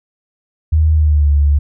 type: tone with pitch glide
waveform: sine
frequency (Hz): 78.3 to 72.22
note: D#2 to D2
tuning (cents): +11 to -28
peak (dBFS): -8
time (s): 0.72-1.59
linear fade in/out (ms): 10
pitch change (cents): -139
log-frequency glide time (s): 0.93-1.3
effects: none